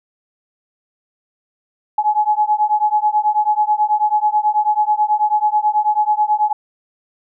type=beating tone pair; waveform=sine; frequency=842 / 851.2 Hz; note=G#5 / G#5; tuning=+24 / +42 cents; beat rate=9.2 Hz; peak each=-16 dBFS; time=1.98-6.53 s; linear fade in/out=5 ms; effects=none